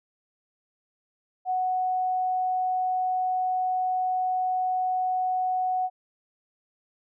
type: tone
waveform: sine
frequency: 740 Hz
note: F#5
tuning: in tune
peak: -23 dBFS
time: 1.45-5.9 s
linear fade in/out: 50 ms
effects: none